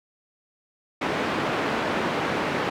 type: band-pass noise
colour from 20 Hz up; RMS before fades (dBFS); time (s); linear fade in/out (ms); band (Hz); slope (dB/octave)
pink; -26; 1.01-2.7; 10; 220 to 2200; 12
effects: none